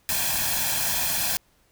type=noise with comb filter; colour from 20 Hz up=white; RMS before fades=-25 dBFS; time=0.09-1.37 s; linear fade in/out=0 ms; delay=1.2 ms; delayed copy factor=+0.7; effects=pink hiss -63 dBFS RMS until 1.71 s